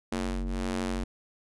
sawtooth ring-modulated tone, 92.5 Hz, F#2, in tune, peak -22 dBFS, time 0.12-1.04 s, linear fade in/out 5 ms, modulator 138 Hz, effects resampled to 24000 Hz

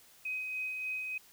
sine tone with tremolo, 2519 Hz, D#7, 21 cents sharp, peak -33 dBFS, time 0.25-1.18 s, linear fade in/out 5 ms, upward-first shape sine, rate 3.4 Hz, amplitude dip 30%, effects white hiss -60 dBFS RMS until 1.32 s

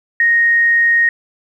sine tone, 1864.7 Hz, A#6, in tune, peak -9 dBFS, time 0.2-1.09 s, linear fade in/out 2 ms, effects 8-bit

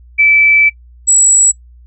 sine tone pair in turn, 2314 / 7783 Hz, D7 / B8, -26 / -26 cents, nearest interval octave + major sixth, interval 2100 cents, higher second, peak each -5 dBFS, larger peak neither, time 0.18-0.7 / 1.07-1.52 s, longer first, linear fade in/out 20 ms, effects noise-tail reverb RT60 0.1 s tail -23 dB re dry + added 60 Hz sine -37 dBFS peak until 1.86 s

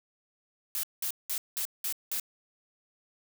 blue noise bursts, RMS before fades -32 dBFS, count 6, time 0.75-2.198 s, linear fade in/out 0 ms, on 83 ms, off 190 ms, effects none

